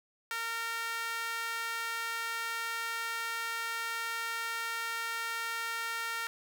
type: tone with high-pass filter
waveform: sawtooth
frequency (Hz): 459.3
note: A#4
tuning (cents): -26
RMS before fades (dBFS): -36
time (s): 0.31-6.27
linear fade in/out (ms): 0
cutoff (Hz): 1500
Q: 2.1
effects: none